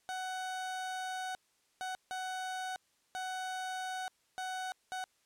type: tone bursts at uneven times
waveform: 30% pulse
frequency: 746 Hz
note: F#5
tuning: 14 cents sharp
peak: -34 dBFS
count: 6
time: 0.09-1.35 / 1.81-1.95 / 2.11-2.76 / 3.15-4.08 / 4.38-4.72 / 4.92-5.04 s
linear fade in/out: 0 ms
effects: white hiss -73 dBFS RMS until 5.25 s + low-pass 10000 Hz 12 dB/octave